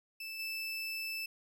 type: tone with level steps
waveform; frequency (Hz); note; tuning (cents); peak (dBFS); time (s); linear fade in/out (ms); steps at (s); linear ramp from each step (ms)
30% pulse; 2637; E7; 0; -38 / -34; 0.2-1.26; 5; 0.39; 5
effects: none